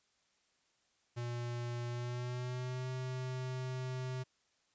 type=tone with pitch glide; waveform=square; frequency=120 to 128.61 Hz; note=B2 to C3; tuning=-49 to -29 cents; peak=-38 dBFS; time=1.16-4.24 s; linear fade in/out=20 ms; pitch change=+120 cents; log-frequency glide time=1.88-2.89 s; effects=white hiss -75 dBFS RMS until 4.74 s + resampled to 16000 Hz